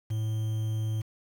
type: tone with quantisation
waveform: triangle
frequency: 109.3 Hz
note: A2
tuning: 11 cents flat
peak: -25 dBFS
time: 0.1-1.02 s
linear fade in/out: 10 ms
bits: 8
effects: none